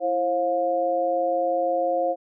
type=tone cluster; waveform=sine; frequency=332.6 / 535 / 709 Hz; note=E4 / C5 / F5; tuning=+16 / +38 / +26 cents; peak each=-31 / -23 / -24 dBFS; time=0-2.16 s; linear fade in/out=50 ms; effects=none